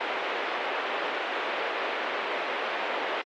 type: band-pass noise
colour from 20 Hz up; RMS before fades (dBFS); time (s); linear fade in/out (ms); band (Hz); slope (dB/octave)
pink; -31; 0-3.22; 10; 420 to 2900; 24
effects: AAC 48 kbps